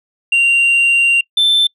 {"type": "tone pair in turn", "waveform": "sine", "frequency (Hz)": [2767, 3542], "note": ["F7", "A7"], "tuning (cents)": [-17, 11], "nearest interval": "major third", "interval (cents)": 428, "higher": "second", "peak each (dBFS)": -6, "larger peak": "neither", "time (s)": [[0.32, 1.21], [1.37, 1.67]], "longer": "first", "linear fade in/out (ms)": 5, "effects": ["noise-tail reverb RT60 0.1 s tail -26 dB re dry", "tanh soft clip ceiling -8 dBFS"]}